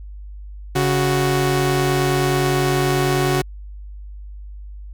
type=tone pair together; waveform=sawtooth; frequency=139.88 / 370 Hz; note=C#3 / F#4; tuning=+16 / 0 cents; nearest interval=octave + perfect fourth; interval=1684 cents; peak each=-15 dBFS; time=0.75-3.42 s; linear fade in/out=10 ms; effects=added 50 Hz sine -32 dBFS peak until 4.93 s